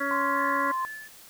harmonic tone, 279.6 Hz, C#4, 15 cents sharp, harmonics 1 / 2 / 4 / 5 / 6 / 7, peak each -33 / -33 / -32 / -33 / -32 / -34 dBFS, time 0-0.72 s, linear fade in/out 10 ms
sine tone, 1044 Hz, C6, 4 cents flat, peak -26 dBFS, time 0.11-0.85 s, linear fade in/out 0 ms
sine tone with tremolo, 1738 Hz, A6, 22 cents flat, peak -35 dBFS, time 0.36-1.08 s, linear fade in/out 5 ms, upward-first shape triangle, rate 2.3 Hz, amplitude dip 85%
effects white hiss -50 dBFS RMS until 1.29 s

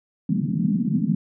white band-pass noise, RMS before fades -22 dBFS, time 0.29-1.15 s, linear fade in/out 5 ms, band 150 to 240 Hz, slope 48 dB/octave, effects none

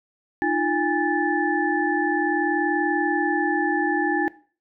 sine tone cluster, 306.1 / 346.6 / 819 / 1747 Hz, D#4 / F4 / G#5 / A6, -28 / -13 / -24 / -13 cents, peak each -25 dBFS, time 0.42-4.28 s, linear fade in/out 0 ms, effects noise-tail reverb RT60 0.4 s tail -18 dB re dry

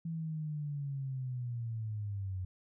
sine linear sweep, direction down, 166 to 90.9 Hz, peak -35 dBFS, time 0.05-2.45 s, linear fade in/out 5 ms, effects none

